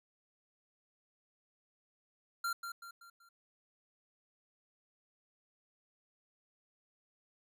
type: tone with echo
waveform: square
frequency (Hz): 1381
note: F6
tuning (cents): -20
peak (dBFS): -34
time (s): 2.44-2.53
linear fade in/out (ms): 5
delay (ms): 190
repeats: 4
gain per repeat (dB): -7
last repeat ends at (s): 3.29
effects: none